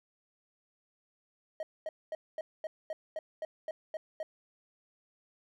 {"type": "tone bursts", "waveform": "triangle", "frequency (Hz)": 629, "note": "D#5", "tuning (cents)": 19, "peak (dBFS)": -32, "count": 11, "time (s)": [1.6, 4.23], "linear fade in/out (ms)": 2, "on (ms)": 30, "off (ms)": 230, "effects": []}